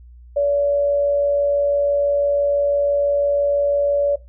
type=tone with amplitude modulation; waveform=sine; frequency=572 Hz; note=D5; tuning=46 cents flat; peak=-13 dBFS; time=0.36-4.16 s; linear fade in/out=10 ms; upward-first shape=sine; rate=106 Hz; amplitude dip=30%; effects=noise-tail reverb RT60 0.2 s tail -17 dB re dry + added 60 Hz sine -40 dBFS peak until 4.28 s